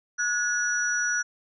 sine tone cluster, 1449 / 1680 / 5850 Hz, F#6 / G#6 / F#8, -37 / +19 / -21 cents, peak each -25 / -32 / -29 dBFS, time 0.18-1.23 s, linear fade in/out 20 ms, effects none

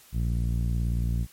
sawtooth tone with low-pass filter, 58.27 Hz, A#1, in tune, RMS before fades -26 dBFS, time 0.12-1.27 s, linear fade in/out 50 ms, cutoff 160 Hz, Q 1.4, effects white hiss -54 dBFS RMS until 1.32 s + MP3 64 kbps

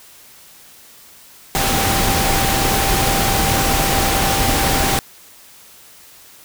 sine tone in noise, 784 Hz, G5, in tune, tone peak -22 dBFS, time 1.55-4.99 s, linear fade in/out 0 ms, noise pink, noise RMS -17 dBFS, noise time 1.55-4.99 s, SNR -8 dB, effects white hiss -44 dBFS RMS until 6.44 s

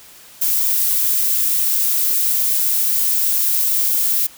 violet noise, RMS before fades -17 dBFS, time 0.41-4.27 s, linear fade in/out 10 ms, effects white hiss -43 dBFS RMS until 4.37 s

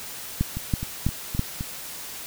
two click trains, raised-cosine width 5 ms, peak -9 / -17 dBFS, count 4 / 5, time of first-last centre 0.41-1.394 / 0.57-1.609 s, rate 3.05 / 3.85 Hz, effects white hiss -37 dBFS RMS until 2.26 s

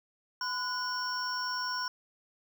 triangle tone cluster, 1009 / 1465 / 5480 Hz, B5 / F#6 / F8, +37 / -18 / -34 cents, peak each -34 / -35 / -34 dBFS, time 0.41-1.88 s, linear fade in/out 2 ms, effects none

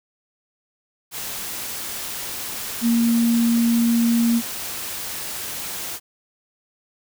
sine tone in noise, 233.1 Hz, A#3, in tune, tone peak -15 dBFS, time 2.81-4.42 s, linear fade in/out 50 ms, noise white, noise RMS -30 dBFS, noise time 1.11-6 s, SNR +12 dB, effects none

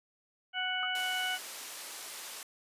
harmonic tone, 740 Hz, F#5, in tune, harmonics 1 / 2 / 3 / 4, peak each -38 / -35 / -39 / -35 dBFS, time 0.53-1.39 s, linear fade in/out 50 ms
sine tone with exponential decay, 1273 Hz, D#6, 39 cents sharp, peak -32 dBFS, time 0.83-0.91 s, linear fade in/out 0 ms, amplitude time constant 17 ms
white low-pass noise, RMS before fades -44 dBFS, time 0.95-2.43 s, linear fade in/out 2 ms, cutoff 11000 Hz, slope 12 dB/octave
effects high-pass 400 Hz 12 dB/octave + resampled to 32000 Hz

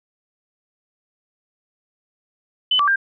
sine tone with pitch steps, 3018 / 1159 / 1593 Hz, F#7 / D6 / G6, +34 / -23 / +27 cents, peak -14 dBFS, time 2.71-2.959 s, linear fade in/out 5 ms, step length 83 ms, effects none

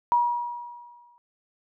sine tone with exponential decay, 959 Hz, A#5, 49 cents sharp, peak -16 dBFS, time 0.12-1.18 s, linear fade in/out 0 ms, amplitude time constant 230 ms, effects none

